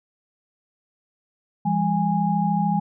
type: tone cluster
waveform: sine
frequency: 169.2 / 202.7 / 825 Hz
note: E3 / G#3 / G#5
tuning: +45 / -42 / -12 cents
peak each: -23 dBFS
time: 1.65-2.8 s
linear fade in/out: 10 ms
effects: none